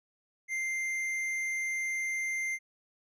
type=tone with tanh clipping; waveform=triangle; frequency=2093 Hz; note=C7; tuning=in tune; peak=-32 dBFS; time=0.48-2.59 s; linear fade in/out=50 ms; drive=13 dB; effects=none